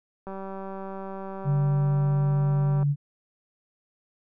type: click train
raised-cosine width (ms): 1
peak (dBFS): -24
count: 495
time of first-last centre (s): 0.27-2.83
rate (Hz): 193
type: tone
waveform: sine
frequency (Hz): 143.5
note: D3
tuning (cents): -40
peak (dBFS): -20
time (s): 1.44-2.96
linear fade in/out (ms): 50
effects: none